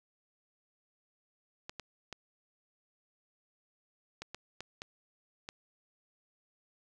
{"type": "clicks", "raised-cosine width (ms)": 0.2, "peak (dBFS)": -24, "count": 8, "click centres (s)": [1.695, 1.797, 2.127, 4.22, 4.346, 4.606, 4.819, 5.489], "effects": []}